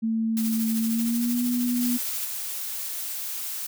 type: tone with pitch glide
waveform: sine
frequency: 223.9 to 244.2 Hz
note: A3 to B3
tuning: +30 to -19 cents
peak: -22 dBFS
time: 0.02-1.98 s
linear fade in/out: 20 ms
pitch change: +151 cents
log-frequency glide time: 0.83-1.43 s
type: noise with tremolo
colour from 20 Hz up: blue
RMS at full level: -31 dBFS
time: 0.37-2.25 s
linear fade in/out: 0 ms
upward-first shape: triangle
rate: 13 Hz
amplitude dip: 50%
type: noise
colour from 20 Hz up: blue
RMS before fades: -32 dBFS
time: 1.8-3.67 s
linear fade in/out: 10 ms
effects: none